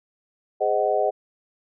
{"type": "chord", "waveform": "sine", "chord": "Ab dominant seventh", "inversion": "none", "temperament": "just", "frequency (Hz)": [415.3, 519.1, 623, 747.5], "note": ["Ab4", "C5", "Eb5", "Gb5"], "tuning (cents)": [0, -14, 2, 17], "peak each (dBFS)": [-25, -26, -23, -24], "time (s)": [0.6, 1.11], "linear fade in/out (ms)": 20, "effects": []}